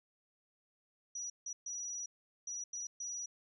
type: tone bursts at uneven times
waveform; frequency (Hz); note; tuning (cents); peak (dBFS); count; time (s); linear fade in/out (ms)
sine; 5840; F#8; -24; -39; 6; 1.15-1.3 / 1.46-1.53 / 1.66-2.06 / 2.47-2.64 / 2.73-2.87 / 3-3.26; 5
effects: 13-bit